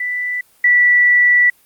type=tone pair in turn; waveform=sine; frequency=1980 / 1958.4 Hz; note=B6 / B6; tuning=+4 / -15 cents; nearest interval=unison; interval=19 cents; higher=first; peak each=-18 / -8 dBFS; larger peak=second; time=0-0.41 / 0.64-1.5 s; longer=second; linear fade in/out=5 ms; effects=white hiss -53 dBFS RMS until 1.65 s + Opus 32 kbps